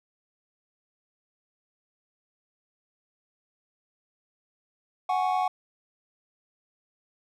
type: chord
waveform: triangle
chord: F# suspended second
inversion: none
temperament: equal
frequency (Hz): 740 / 830.6 / 1108.7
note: F#5 / G#5 / C#6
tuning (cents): 0 / 0 / 0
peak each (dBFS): -23 / -28 / -29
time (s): 5.09-5.48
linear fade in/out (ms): 5
effects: none